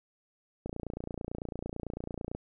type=click train; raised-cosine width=2 ms; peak=-23 dBFS; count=50; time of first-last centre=0.66-2.35 s; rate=29 Hz; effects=none